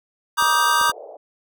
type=chord; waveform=square; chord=Eb major seventh; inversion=second; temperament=equal with one note detuned; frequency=951.9 / 1174.7 / 1244.5 / 1568 Hz; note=Bb5 / D6 / Eb6 / G6; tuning=+36 / 0 / 0 / 0 cents; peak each=-22 dBFS; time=0.37-0.92 s; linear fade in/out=20 ms
type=band-pass noise; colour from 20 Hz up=white; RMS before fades=-39 dBFS; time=0.4-1.17 s; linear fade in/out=5 ms; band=420 to 730 Hz; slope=48 dB/octave
type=clicks; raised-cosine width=1 ms; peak=-20 dBFS; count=3; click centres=0.424 / 0.813 / 0.896 s
effects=none

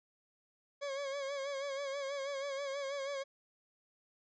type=tone with vibrato; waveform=40% pulse; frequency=554.4 Hz; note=C#5; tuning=in tune; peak=-36 dBFS; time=0.81-3.24 s; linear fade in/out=20 ms; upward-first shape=sine; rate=6.2 Hz; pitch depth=56 cents each way; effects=resampled to 16000 Hz

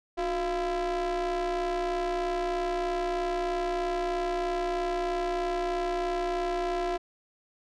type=ring-modulated tone; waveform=square; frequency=164.81 Hz; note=E3; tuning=in tune; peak=-25 dBFS; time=0.17-6.98 s; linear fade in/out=20 ms; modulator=526 Hz; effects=low-pass 5000 Hz 12 dB/octave

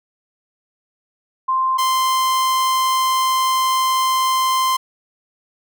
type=tone pair in turn; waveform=sine / 45% pulse; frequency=1046.5 / 1042.3 Hz; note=C6 / C6; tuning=0 / -7 cents; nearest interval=unison; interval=7 cents; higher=first; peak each=-15 dBFS; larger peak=neither; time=1.48-1.78 / 1.78-4.77 s; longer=second; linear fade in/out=10 ms; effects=none

